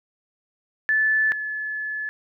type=tone pair in turn; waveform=sine; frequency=1743 / 1722 Hz; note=A6 / A6; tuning=-17 / -38 cents; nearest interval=unison; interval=21 cents; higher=first; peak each=-17 / -26 dBFS; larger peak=first; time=0.89-1.32 / 1.32-2.09 s; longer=second; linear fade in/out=0 ms; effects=none